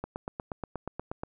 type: click train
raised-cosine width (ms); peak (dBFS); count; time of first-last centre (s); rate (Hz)
1; -20; 11; 0.04-1.235; 8.37
effects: none